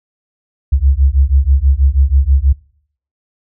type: beating tone pair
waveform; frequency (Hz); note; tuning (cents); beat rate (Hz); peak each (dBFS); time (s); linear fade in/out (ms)
sine; 65.41 / 71.61; C2 / D2; 0 / -43; 6.2; -11; 0.72-2.53; 10
effects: noise-tail reverb RT60 0.6 s tail -23 dB re dry